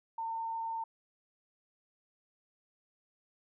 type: tone with vibrato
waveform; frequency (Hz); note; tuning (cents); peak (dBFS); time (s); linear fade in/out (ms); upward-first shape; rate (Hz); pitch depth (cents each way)
sine; 907; A#5; -48; -34; 0.18-0.84; 5; triangle; 20; 28
effects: none